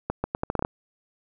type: accelerating click train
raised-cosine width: 1 ms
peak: -11 dBFS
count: 9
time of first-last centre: 0.1-0.649 s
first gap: 140 ms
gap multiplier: 0.78
effects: none